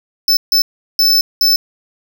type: tone bursts at uneven times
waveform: square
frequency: 5274 Hz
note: E8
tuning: in tune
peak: -9 dBFS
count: 4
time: 0.28-0.37 / 0.52-0.62 / 0.99-1.21 / 1.41-1.56 s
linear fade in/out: 2 ms
effects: none